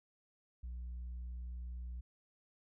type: tone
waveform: sine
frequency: 60.8 Hz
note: B1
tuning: 26 cents flat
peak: -39 dBFS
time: 0.63-2.01 s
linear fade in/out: 10 ms
effects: tanh soft clip ceiling -40 dBFS